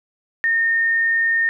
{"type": "tone", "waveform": "sine", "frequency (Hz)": 1830, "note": "A#6", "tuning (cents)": -32, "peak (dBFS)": -15, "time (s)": [0.44, 1.49], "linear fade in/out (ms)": 0, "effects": []}